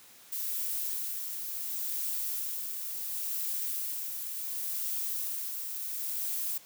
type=noise with tremolo; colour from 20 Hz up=violet; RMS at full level=-33 dBFS; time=0.32-6.58 s; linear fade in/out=5 ms; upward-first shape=sine; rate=0.7 Hz; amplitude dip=40%; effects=white hiss -55 dBFS RMS until 6.65 s + high-pass 100 Hz 12 dB/octave